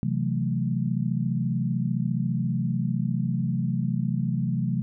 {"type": "chord", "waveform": "sine", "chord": "F# half-diminished seventh", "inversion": "second", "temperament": "equal", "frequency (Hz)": [130.81, 164.81, 185, 220], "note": ["C3", "E3", "F#3", "A3"], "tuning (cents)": [0, 0, 0, 0], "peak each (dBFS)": [-27, -29, -29, -30], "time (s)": [0.03, 4.82], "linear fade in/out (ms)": 0, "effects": []}